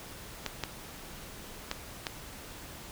clicks, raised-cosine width 0.2 ms, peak -14 dBFS, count 4, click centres 0.463 / 0.637 / 1.714 / 2.068 s, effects pink hiss -46 dBFS RMS until 2.91 s

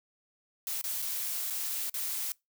blue noise with dropouts, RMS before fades -34 dBFS, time 0.67-2.32 s, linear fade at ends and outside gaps 1 ms, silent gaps 0.814-0.84 / 1.02-1.024 / 1.501-1.505 / 1.897-1.941 s, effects noise-tail reverb RT60 0.2 s tail -24 dB re dry

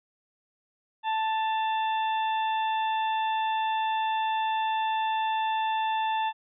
harmonic tone with a mistuned harmonic, 880 Hz, A5, in tune, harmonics 1 / 2 / 3 / 4, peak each -25 / -37 / -39 / -39 dBFS, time 1.03-6.33 s, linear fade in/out 50 ms, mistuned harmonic 3, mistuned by +36 cents, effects none

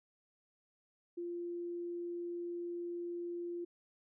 sine tone, 346.7 Hz, F4, 13 cents flat, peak -38 dBFS, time 1.17-3.65 s, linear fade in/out 10 ms, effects none

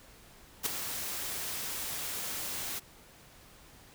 white noise with ADSR envelope, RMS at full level -28 dBFS, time 0.63-2.8 s, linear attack 31 ms, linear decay 7 ms, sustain -9 dB, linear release 21 ms, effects pink hiss -56 dBFS RMS until 3.94 s

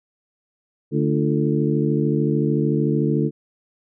harmonic tone with a mistuned harmonic, 73.5 Hz, D2, 2 cents sharp, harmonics 2 / 3 / 4 / 5 / 6, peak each -21 / -23 / -24 / -25 / -26 dBFS, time 0.91-3.31 s, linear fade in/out 50 ms, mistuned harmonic 5, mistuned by -97 cents, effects none

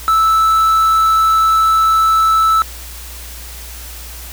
triangle tone with quantisation, 1314 Hz, E6, 6 cents flat, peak -7 dBFS, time 0.08-2.62 s, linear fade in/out 0 ms, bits 6, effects added 60 Hz sine -31 dBFS peak until 4.32 s + white hiss -33 dBFS RMS until 4.32 s

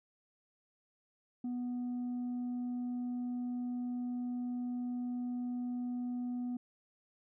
sine tone, 245.8 Hz, B3, 8 cents flat, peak -32 dBFS, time 1.44-6.57 s, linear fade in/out 5 ms, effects tanh soft clip ceiling -34 dBFS

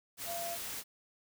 sine tone in noise, 684 Hz, F5, 36 cents flat, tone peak -38 dBFS, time 0.25-0.58 s, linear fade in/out 50 ms, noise white, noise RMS -41 dBFS, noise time 0.17-0.84 s, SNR 0 dB, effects none

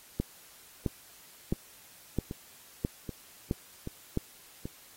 two click trains, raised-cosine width 3 ms, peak -15 / -23 dBFS, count 7 / 5, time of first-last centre 0.2-4.174 / 1.53-4.655 s, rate 1.51 / 1.28 Hz, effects white hiss -55 dBFS RMS until 4.96 s + AAC 48 kbps

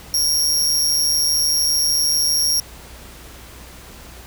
sawtooth tone with amplitude modulation, 5588 Hz, F8, in tune, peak -10 dBFS, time 0.14-2.6 s, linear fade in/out 2 ms, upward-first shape sine, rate 153 Hz, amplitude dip 65%, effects added 60 Hz sine -42 dBFS peak until 4.26 s + pink hiss -41 dBFS RMS until 4.26 s

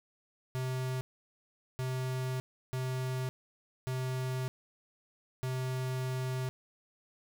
square tone bursts at uneven times, 129.2 Hz, C3, 21 cents flat, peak -33 dBFS, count 5, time 0.55-1.01 / 1.79-2.4 / 2.73-3.29 / 3.87-4.48 / 5.43-6.49 s, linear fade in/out 0 ms, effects none

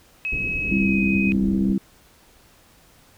sine tone with pitch glide, 2561 to 2511 Hz, D#7 to D#7, +49 to +15 cents, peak -23 dBFS, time 0.25-1.32 s, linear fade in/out 0 ms, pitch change -34 cents, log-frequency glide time 0.77-0.98 s
pink low-pass noise, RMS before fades -31 dBFS, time 0.32-1.73 s, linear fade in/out 5 ms, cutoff 390 Hz, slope 24 dB/octave
harmonic tone, 65.6 Hz, C2, 5 cents sharp, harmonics 3 / 4 / 5, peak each -19 / -26 / -27 dBFS, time 0.71-1.78 s, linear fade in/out 5 ms
effects pink hiss -54 dBFS RMS until 3.17 s

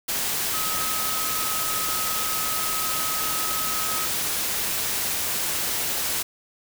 sine tone in noise, 1273 Hz, D#6, 39 cents sharp, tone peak -31 dBFS, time 0.53-4.06 s, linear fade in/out 10 ms, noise white, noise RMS -26 dBFS, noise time 0.08-6.23 s, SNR -8 dB, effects none

